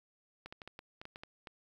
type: clicks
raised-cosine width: 0.3 ms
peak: -30 dBFS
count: 10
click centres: 0.46 / 0.525 / 0.618 / 0.676 / 0.791 / 1.015 / 1.054 / 1.159 / 1.235 / 1.472 s
effects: 10-bit

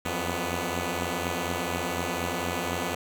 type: tone cluster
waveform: 5% pulse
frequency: 85.4 / 89.5 / 247.9 Hz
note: F2 / F2 / B3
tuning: -38 / +43 / +7 cents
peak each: -21 dBFS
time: 0.05-2.95 s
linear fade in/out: 5 ms
effects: none

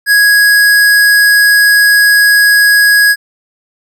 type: tone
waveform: square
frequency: 1661.2 Hz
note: G#6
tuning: in tune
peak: -5 dBFS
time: 0.06-3.16 s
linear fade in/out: 50 ms
effects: none

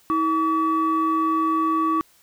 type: tone pair together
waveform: sine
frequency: 321.2 / 1141 Hz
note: E4 / C#6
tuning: -45 / +50 cents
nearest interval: octave + minor seventh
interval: 2195 cents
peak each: -21 / -19 dBFS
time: 0.1-2.01 s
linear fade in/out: 0 ms
effects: tanh soft clip ceiling -13 dBFS + white hiss -57 dBFS RMS until 2.22 s

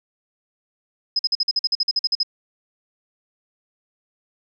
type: tone bursts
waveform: sine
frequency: 5070 Hz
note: D#8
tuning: 32 cents sharp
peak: -16 dBFS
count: 14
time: 1.16-2.232 s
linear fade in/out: 5 ms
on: 32 ms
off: 48 ms
effects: none

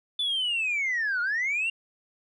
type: linear two-way sweep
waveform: sine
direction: down then up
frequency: 3508 to 1396.9 to 2805 Hz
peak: -23 dBFS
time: 0.19-1.7 s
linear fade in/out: 5 ms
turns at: 1.21 s
effects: tanh soft clip ceiling -22 dBFS

